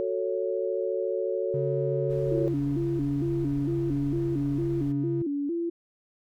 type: chord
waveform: sine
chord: F# minor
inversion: none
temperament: just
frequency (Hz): 370 / 444 / 555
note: F#4 / A4 / C#5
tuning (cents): 0 / +16 / +2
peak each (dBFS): -30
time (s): 0-2.48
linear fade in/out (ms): 0
type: tone with pitch glide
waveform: triangle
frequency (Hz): 138.59 to 137.16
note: C#3 to C#3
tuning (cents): 0 to -18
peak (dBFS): -27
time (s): 1.54-5.22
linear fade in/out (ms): 2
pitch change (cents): -18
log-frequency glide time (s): 2.13-4.22
type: noise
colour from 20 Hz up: brown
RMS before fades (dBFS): -42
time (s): 2.09-4.93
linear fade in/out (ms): 20
type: tone with vibrato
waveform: sine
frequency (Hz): 311.1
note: D#4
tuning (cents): 0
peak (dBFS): -26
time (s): 2.31-5.7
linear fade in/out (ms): 10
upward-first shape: square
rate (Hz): 2.2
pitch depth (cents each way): 150
effects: none